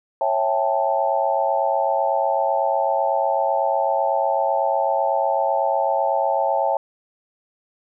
sine chord, A dominant seventh, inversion first, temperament just, 550 / 660 / 792 / 880 Hz, C#5 / E5 / G5 / A5, -14 / +2 / +18 / 0 cents, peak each -23 dBFS, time 0.21-6.77 s, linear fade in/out 2 ms, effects none

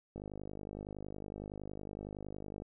click train, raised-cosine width 2 ms, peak -30 dBFS, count 126, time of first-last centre 0.16-2.621 s, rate 50.8 Hz, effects none

